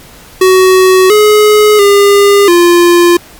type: tone with pitch steps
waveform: square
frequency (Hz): 373.9 / 422.5 / 403.5 / 347.5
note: F#4 / G#4 / G#4 / F4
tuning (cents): +18 / +30 / -50 / -9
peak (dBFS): -3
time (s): 0.41-3.17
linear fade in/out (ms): 5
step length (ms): 690
effects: pink hiss -35 dBFS RMS until 3.39 s + MP3 96 kbps